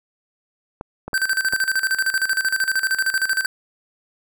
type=clicks; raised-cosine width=1 ms; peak=-16 dBFS; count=4; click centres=0.811 / 1.08 / 1.132 / 1.535 s
type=tone with tremolo; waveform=square; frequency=1552 Hz; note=G6; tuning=18 cents flat; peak=-17 dBFS; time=1.14-3.46 s; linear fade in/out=2 ms; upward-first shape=square; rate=13 Hz; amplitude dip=75%
effects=none